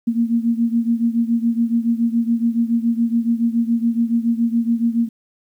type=beating tone pair; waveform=sine; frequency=230.3 / 237.4 Hz; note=A#3 / A#3; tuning=-21 / +32 cents; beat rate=7.1 Hz; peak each=-17 / -20 dBFS; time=0.07-5.09 s; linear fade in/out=10 ms; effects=9-bit